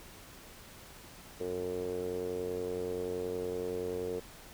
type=tone with low-pass filter; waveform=5% pulse; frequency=90.6 Hz; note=F#2; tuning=36 cents flat; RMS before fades=-36 dBFS; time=1.4-4.2 s; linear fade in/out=10 ms; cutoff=440 Hz; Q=6.4; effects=pink hiss -52 dBFS RMS until 4.53 s